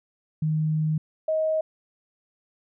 sine tone pair in turn, 155.56 / 630.4 Hz, D#3 / D#5, 0 / +23 cents, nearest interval 2 octaves, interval 2423 cents, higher second, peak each -21 dBFS, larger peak neither, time 0.42-0.98 / 1.28-1.61 s, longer first, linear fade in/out 5 ms, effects none

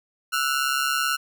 sawtooth ring-modulated tone, 1396.9 Hz, F6, in tune, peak -15 dBFS, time 0.32-1.17 s, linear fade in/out 20 ms, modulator 69.2 Hz, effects none

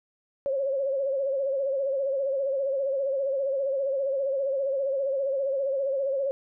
sine tone with vibrato, 545 Hz, C#5, 29 cents flat, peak -24 dBFS, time 0.46-6.31 s, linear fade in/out 0 ms, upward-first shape sine, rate 15 Hz, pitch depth 64 cents each way, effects none

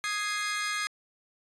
sawtooth chord, Ab major, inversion second, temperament equal, 1244.5 / 1661.2 / 2093 Hz, Eb6 / Ab6 / C7, 0 / 0 / 0 cents, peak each -30 dBFS, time 0.04-0.87 s, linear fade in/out 0 ms, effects resampled to 22050 Hz

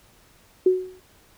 sine tone with exponential decay, 370 Hz, F#4, in tune, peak -11 dBFS, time 0.66-1 s, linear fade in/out 5 ms, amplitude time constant 73 ms, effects pink hiss -56 dBFS RMS until 1.37 s

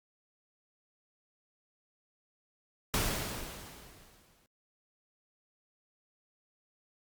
pink noise with exponential decay, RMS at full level -29 dBFS, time 2.94-4.46 s, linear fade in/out 0 ms, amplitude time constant 330 ms, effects Opus 48 kbps

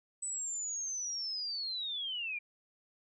sine linear sweep, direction down, 8040 to 2346 Hz, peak -35 dBFS, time 0.22-2.39 s, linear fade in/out 10 ms, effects none

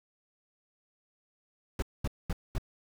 brown noise bursts, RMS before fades -30 dBFS, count 4, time 1.79-2.582 s, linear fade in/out 2 ms, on 33 ms, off 220 ms, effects none

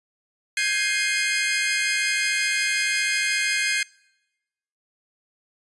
sawtooth chord, Ab major seventh, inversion third, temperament equal with one note detuned, 1568 / 1661.2 / 2111 / 2489 Hz, G6 / Ab6 / C7 / Eb7, 0 / 0 / +15 / 0 cents, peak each -26 / -24 / -21 / -24 dBFS, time 0.57-3.83 s, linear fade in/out 2 ms, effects noise-tail reverb RT60 1.0 s tail -25 dB re dry + resampled to 24000 Hz

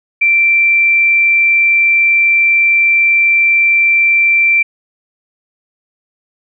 sine tone, 2349 Hz, D7, in tune, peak -7 dBFS, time 0.21-4.63 s, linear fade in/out 10 ms, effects none

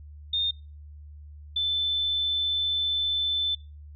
sine tone pair in turn, 3649 / 3525 Hz, A#7 / A7, -38 / +2 cents, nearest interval minor second, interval 60 cents, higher first, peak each -23 dBFS, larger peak neither, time 0.33-0.51 / 1.56-3.55 s, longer second, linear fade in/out 5 ms, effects noise-tail reverb RT60 0.3 s tail -23 dB re dry + added 74 Hz sine -42 dBFS peak until 3.95 s

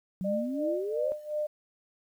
sine exponential sweep, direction up, 181.6 to 556 Hz, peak -30 dBFS, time 0.21-1.12 s, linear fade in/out 0 ms
sine tone with tremolo, 602 Hz, D5, 43 cents sharp, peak -27 dBFS, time 0.24-1.47 s, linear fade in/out 10 ms, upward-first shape sine, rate 2.8 Hz, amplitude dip 85%
effects 10-bit

